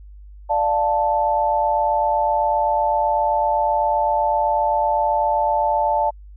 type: chord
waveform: sine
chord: D minor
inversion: none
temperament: equal with one note detuned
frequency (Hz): 590.7 / 698.5 / 880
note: D5 / F5 / A5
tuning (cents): +10 / 0 / 0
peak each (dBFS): -22 / -23 / -18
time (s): 0.49-6.11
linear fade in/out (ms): 20
effects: added 50 Hz sine -38 dBFS peak until 6.36 s